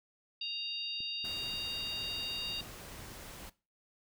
harmonic tone, 932.3 Hz, A#5, in tune, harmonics 3 / 4 / 5, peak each -39 / -39 / -41 dBFS, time 0.41-2.61 s, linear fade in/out 5 ms
clicks, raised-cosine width 3 ms, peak -40 dBFS, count 12, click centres 1.005 / 1.243 / 1.48 / 1.538 / 2.03 / 2.089 / 2.184 / 2.227 / 2.501 / 2.615 / 3.005 / 3.118 s
pink noise, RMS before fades -48 dBFS, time 1.24-3.5 s, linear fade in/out 10 ms
effects noise-tail reverb RT60 0.3 s tail -19 dB re dry

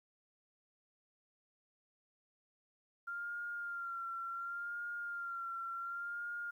sine tone with vibrato, 1389 Hz, F6, 10 cents flat, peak -39 dBFS, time 3.07-6.51 s, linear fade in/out 10 ms, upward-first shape sine, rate 0.69 Hz, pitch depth 36 cents each way, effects 12-bit

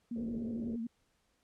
sine tone with vibrato, 231.3 Hz, A#3, 13 cents flat, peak -35 dBFS, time 0.11-0.87 s, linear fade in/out 5 ms, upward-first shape sine, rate 11 Hz, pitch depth 57 cents each way
white low-pass noise, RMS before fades -46 dBFS, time 0.16-0.76 s, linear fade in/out 2 ms, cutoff 510 Hz, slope 48 dB/octave
effects pink hiss -75 dBFS RMS until 1.43 s + low-pass 10000 Hz 12 dB/octave

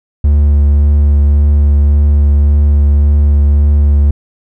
triangle tone with vibrato, 72.5 Hz, D2, 22 cents flat, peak -3 dBFS, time 0.24-4.11 s, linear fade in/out 5 ms, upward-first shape triangle, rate 1.8 Hz, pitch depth 16 cents each way, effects none

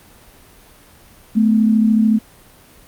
sine tone pair together, 217.1 / 250.8 Hz, A3 / B3, -23 / +27 cents, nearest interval major second, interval 250 cents, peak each -11 / -19 dBFS, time 1.35-2.19 s, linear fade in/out 20 ms, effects pink hiss -46 dBFS RMS until 2.87 s + Opus 32 kbps

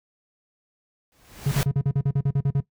pink noise with exponential growth, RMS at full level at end -25 dBFS, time 1.12-1.63 s, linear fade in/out 0 ms, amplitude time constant 110 ms
triangle tone bursts, 139.2 Hz, C#3, 8 cents sharp, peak -16 dBFS, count 12, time 1.46-2.605 s, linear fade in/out 5 ms, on 56 ms, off 43 ms
effects noise-tail reverb RT60 0.1 s tail -17 dB re dry

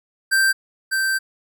square tone pair in turn, 1568 / 1560.5 Hz, G6 / G6, 0 / -8 cents, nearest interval unison, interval 8 cents, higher first, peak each -15 / -19 dBFS, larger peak first, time 0.31-0.53 / 0.91-1.19 s, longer second, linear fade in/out 20 ms, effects none

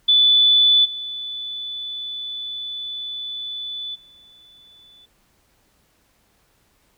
sine tone with level steps, 3481 Hz, A7, 19 cents flat, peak -11 / -27 / -47 dBFS, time 0.08-5.06 s, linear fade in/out 10 ms, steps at 0.84 / 3.94 s, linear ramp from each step 20 ms, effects pink hiss -62 dBFS RMS until 6.97 s

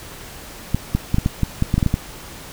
clicks, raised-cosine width 5 ms, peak -4 dBFS, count 12, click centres 0.746 / 0.95 / 1.144 / 1.184 / 1.261 / 1.433 / 1.624 / 1.741 / 1.78 / 1.828 / 1.863 / 1.941 s, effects pink hiss -37 dBFS RMS until 2.52 s

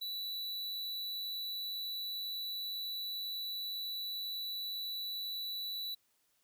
square tone, 3951 Hz, B7, in tune, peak -38 dBFS, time 0.01-5.95 s, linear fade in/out 10 ms, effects white hiss -75 dBFS RMS until 6.43 s

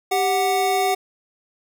square tone pair together, 392.5 / 740 Hz, G4 / F#5, +2 / 0 cents, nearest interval major seventh, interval 1098 cents, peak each -23 / -20 dBFS, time 0.11-0.95 s, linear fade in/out 10 ms, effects none

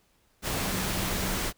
sine tone in noise, 188.9 Hz, F#3, 36 cents sharp, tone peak -36 dBFS, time 0.59-1.41 s, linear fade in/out 50 ms, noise pink, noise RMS -30 dBFS, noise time 0.42-1.53 s, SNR -9 dB, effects pink hiss -67 dBFS RMS until 1.57 s

